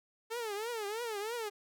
sawtooth tone with vibrato, 440 Hz, A4, in tune, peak -32 dBFS, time 0.3-1.5 s, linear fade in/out 20 ms, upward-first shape triangle, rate 3.1 Hz, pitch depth 190 cents each way, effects none

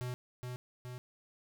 square tone with echo, 124.7 Hz, B2, 17 cents sharp, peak -37 dBFS, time 0.01-0.14 s, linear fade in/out 0 ms, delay 420 ms, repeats 2, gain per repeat -3 dB, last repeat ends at 0.98 s, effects none

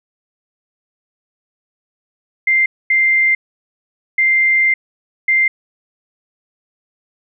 sine tone bursts at uneven times, 2093 Hz, C7, in tune, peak -10 dBFS, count 4, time 2.47-2.66 / 2.9-3.35 / 4.18-4.74 / 5.28-5.48 s, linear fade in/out 5 ms, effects none

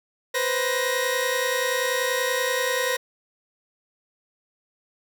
sawtooth tone cluster, 492.6 / 523 / 1879 Hz, B4 / C5 / A#6, -5 / -1 / +13 cents, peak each -23 dBFS, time 0.34-2.97 s, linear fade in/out 10 ms, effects none

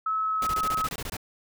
sine tone with pitch glide, 1295 to 1281.6 Hz, E6 to E6, -31 to -49 cents, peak -24 dBFS, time 0.06-0.87 s, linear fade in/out 5 ms, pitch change -18 cents, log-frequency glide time 0.18-0.59 s
pink noise bursts, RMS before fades -34 dBFS, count 11, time 0.42-1.168 s, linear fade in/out 2 ms, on 48 ms, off 22 ms
effects none

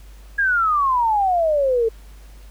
sine exponential sweep, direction down, 1661.2 to 440 Hz, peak -15 dBFS, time 0.38-1.89 s, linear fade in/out 10 ms, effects added 50 Hz sine -39 dBFS peak until 2.5 s + pink hiss -52 dBFS RMS until 2.5 s

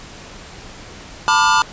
square chord, B half-diminished seventh, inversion third, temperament just, 889 / 987.8 / 1185.3 / 1422.4 Hz, A5 / B5 / D6 / F6, +18 / 0 / +16 / +31 cents, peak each -18 dBFS, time 1.28-1.62 s, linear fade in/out 0 ms, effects pink hiss -37 dBFS RMS until 1.72 s + resampled to 16000 Hz

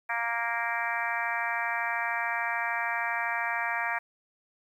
harmonic tone, 233.1 Hz, A#3, in tune, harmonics 3 / 4 / 5 / 6 / 7 / 8 / 9 / 10, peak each -36 / -34 / -38 / -39 / -34 / -34 / -40 / -36 dBFS, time 0.09-3.99 s, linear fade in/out 10 ms, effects 10-bit

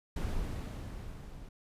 brown noise with level ramp, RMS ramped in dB -33 to -48 dBFS, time 0.16-1.49 s, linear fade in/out 5 ms, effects resampled to 32000 Hz

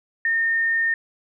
sine tone, 1825 Hz, A#6, 37 cents flat, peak -18 dBFS, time 0.25-0.94 s, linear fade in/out 2 ms, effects none

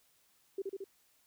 sine tone with echo, 390 Hz, G4, 9 cents flat, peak -33 dBFS, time 0.58-0.62 s, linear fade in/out 5 ms, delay 74 ms, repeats 3, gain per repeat -2 dB, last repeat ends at 0.842 s, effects white hiss -70 dBFS RMS until 1.26 s

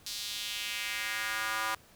square tone with high-pass filter sweep, 110 Hz, A2, in tune, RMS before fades -35 dBFS, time 0.06-1.75 s, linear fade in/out 5 ms, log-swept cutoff 4500 to 1100 Hz, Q 2.1, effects pink hiss -59 dBFS RMS until 1.95 s

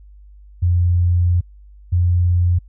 sine tone pair in turn, 87.8 / 88.17 Hz, F2 / F2, +10 / +17 cents, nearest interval unison, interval 7 cents, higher second, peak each -12 dBFS, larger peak neither, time 0.62-1.41 / 1.92-2.59 s, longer first, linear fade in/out 10 ms, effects added 50 Hz sine -40 dBFS peak until 2.68 s

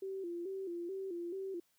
sine tone with vibrato, 364.3 Hz, F#4, 27 cents flat, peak -38 dBFS, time 0.02-1.6 s, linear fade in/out 5 ms, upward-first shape square, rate 2.3 Hz, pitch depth 97 cents each way, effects white hiss -75 dBFS RMS until 1.78 s + high-pass 60 Hz 12 dB/octave

